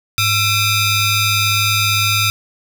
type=ring-modulated tone; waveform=15% pulse; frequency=1244.5 Hz; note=D#6; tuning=in tune; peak=-4 dBFS; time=0.18-2.3 s; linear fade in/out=0 ms; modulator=1140 Hz; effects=none